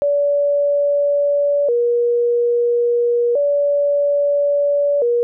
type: tone with vibrato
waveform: sine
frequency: 523.3 Hz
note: C5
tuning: in tune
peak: -13 dBFS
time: 0.02-5.23 s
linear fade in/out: 0 ms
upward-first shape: square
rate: 0.3 Hz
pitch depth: 160 cents each way
effects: none